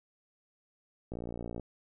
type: click train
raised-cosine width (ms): 2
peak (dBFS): -26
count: 29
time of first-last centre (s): 1.12-1.597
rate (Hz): 58.7
effects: none